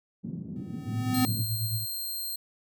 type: band-pass noise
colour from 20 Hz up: white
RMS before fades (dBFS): -37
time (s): 0.23-1.43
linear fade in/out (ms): 20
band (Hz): 130 to 220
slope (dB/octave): 24
type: tone with exponential growth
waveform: square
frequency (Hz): 254.6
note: C4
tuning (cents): -47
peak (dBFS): -21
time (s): 0.56-1.25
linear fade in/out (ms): 0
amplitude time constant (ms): 150
type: tone with tremolo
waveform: sine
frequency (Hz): 111.5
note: A2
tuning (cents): +23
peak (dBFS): -26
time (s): 0.85-1.86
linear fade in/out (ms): 50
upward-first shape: sine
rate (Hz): 9.2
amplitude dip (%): 65
type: tone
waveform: 5% pulse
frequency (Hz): 4186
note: C8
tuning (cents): 0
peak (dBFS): -25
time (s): 1.14-2.36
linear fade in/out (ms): 5
effects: none